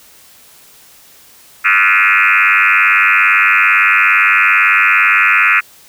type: tone with frequency modulation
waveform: sine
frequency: 1928 Hz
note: B6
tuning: 42 cents flat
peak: -7 dBFS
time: 1.64-5.61 s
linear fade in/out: 20 ms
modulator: 97.7 Hz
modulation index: 6.8
effects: white hiss -43 dBFS RMS until 5.88 s